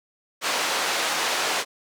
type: band-pass noise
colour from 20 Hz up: pink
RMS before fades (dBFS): -25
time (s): 0.41-1.65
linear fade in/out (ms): 50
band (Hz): 630 to 7100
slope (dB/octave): 12
effects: none